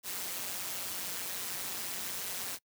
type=noise with amplitude modulation; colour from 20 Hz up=white; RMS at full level=-35 dBFS; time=0.03-2.59 s; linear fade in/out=50 ms; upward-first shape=sine; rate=184 Hz; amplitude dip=70%; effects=noise-tail reverb RT60 0.1 s tail -24 dB re dry + high-pass 100 Hz 12 dB/octave